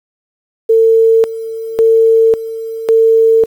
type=tone with tremolo; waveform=sine; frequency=450.1 Hz; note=A4; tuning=39 cents sharp; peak=-5 dBFS; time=0.69-3.46 s; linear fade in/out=10 ms; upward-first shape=square; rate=0.91 Hz; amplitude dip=80%; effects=7-bit